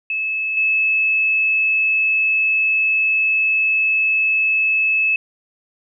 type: tone with level steps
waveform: sine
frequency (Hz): 2600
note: E7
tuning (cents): -24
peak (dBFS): -19 / -14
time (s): 0.1-5.16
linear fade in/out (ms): 2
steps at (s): 0.57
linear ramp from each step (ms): 2
effects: none

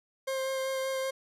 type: tone with vibrato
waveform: 40% pulse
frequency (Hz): 530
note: C5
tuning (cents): +22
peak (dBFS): -29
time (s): 0.27-1.11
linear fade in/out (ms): 10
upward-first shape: sine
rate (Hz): 5.2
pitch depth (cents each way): 11
effects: resampled to 32000 Hz + 11-bit

